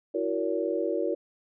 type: chord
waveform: sine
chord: F# dominant seventh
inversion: third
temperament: equal with one note detuned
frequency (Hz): 329.6 / 370 / 466.2 / 568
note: E4 / F#4 / A#4 / C#5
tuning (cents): 0 / 0 / 0 / +42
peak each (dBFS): -31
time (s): 0.14-1.15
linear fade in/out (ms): 10
effects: none